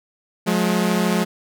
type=tone pair together; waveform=sawtooth; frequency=179.29 / 212.3 Hz; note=F3 / G#3; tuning=+46 / +38 cents; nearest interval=minor third; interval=292 cents; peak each=-16 dBFS; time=0.46-1.25 s; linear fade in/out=20 ms; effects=none